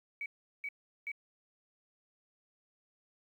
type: tone bursts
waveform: sine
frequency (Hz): 2268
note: C#7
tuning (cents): +39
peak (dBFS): -36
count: 3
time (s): 0.21-1.117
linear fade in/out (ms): 2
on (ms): 49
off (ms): 380
effects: 11-bit